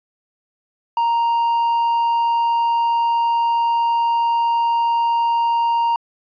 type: tone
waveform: triangle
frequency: 932.3 Hz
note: A#5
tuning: in tune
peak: -13 dBFS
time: 0.97-5.96 s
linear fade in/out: 2 ms
effects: resampled to 11025 Hz